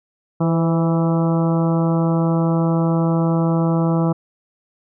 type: harmonic tone with a mistuned harmonic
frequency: 164.81 Hz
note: E3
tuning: in tune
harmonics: 1 / 2 / 3 / 4 / 5 / 6 / 7 / 8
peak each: -16 / -22 / -26 / -28 / -30 / -32 / -33 / -34 dBFS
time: 0.4-4.13 s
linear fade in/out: 10 ms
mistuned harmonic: 3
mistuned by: +35 cents
effects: none